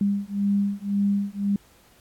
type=beating tone pair; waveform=sine; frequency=200 / 201.9 Hz; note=G3 / G#3; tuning=+35 / -49 cents; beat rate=1.9 Hz; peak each=-24 dBFS; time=0.01-1.56 s; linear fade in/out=2 ms; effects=pink hiss -57 dBFS RMS until 2 s + AAC 64 kbps